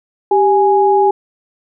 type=tone pair together; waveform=sine; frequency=392.4 / 830.6 Hz; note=G4 / G#5; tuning=+2 / 0 cents; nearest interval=octave + minor second; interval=1298 cents; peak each=-11 dBFS; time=0.31-1.11 s; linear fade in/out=5 ms; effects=none